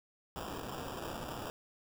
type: noise with sample-and-hold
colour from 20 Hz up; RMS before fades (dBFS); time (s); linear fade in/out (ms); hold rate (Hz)
white; -42; 0.36-1.5; 0; 2100
effects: none